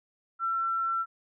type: tone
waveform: sine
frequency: 1348 Hz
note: E6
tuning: 38 cents sharp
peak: -26 dBFS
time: 0.39-1.06 s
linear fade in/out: 50 ms
effects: none